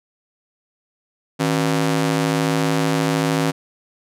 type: ring-modulated tone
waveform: sawtooth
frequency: 215.5 Hz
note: A3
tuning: 36 cents flat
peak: -10 dBFS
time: 1.39-3.52 s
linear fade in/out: 20 ms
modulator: 57.2 Hz
effects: low-pass 12000 Hz 12 dB/octave